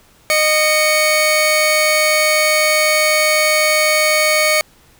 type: tone pair together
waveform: sawtooth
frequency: 616 / 2228 Hz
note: D#5 / C#7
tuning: -17 / +8 cents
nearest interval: octave + minor seventh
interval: 2225 cents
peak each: -11 dBFS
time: 0.3-4.61 s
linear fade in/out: 0 ms
effects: pink hiss -50 dBFS RMS until 4.99 s